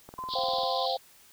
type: click train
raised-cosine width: 1 ms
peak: -30 dBFS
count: 12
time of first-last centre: 0.09-0.635 s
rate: 20.2 Hz
type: tone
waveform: sine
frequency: 1029 Hz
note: C6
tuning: 29 cents flat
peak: -34 dBFS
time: 0.18-0.86 s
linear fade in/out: 5 ms
type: band-pass noise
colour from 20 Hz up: pink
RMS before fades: -35 dBFS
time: 0.28-0.98 s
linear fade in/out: 50 ms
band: 3300 to 4800 Hz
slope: 96 dB/octave
type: chord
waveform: sine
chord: C suspended fourth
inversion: none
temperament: equal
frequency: 523.3 / 698.5 / 784 Hz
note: C5 / F5 / G5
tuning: 0 / 0 / 0 cents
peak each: -32 dBFS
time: 0.35-0.97 s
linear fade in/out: 5 ms
effects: white hiss -57 dBFS RMS until 1.32 s